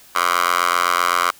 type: tone with high-pass filter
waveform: 10% pulse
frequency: 87.8 Hz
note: F2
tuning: 10 cents sharp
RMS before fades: -18 dBFS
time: 0.15-1.31 s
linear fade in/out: 5 ms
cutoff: 1100 Hz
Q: 3.3
effects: white hiss -47 dBFS RMS until 1.39 s